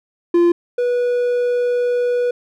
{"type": "tone pair in turn", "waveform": "triangle", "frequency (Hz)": [345.3, 488.3], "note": ["F4", "B4"], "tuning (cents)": [-20, -20], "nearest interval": "tritone", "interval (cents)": 600, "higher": "second", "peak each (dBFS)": [-8, -13], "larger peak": "first", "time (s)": [[0.34, 0.52], [0.78, 2.31]], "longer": "second", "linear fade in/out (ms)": 5, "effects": []}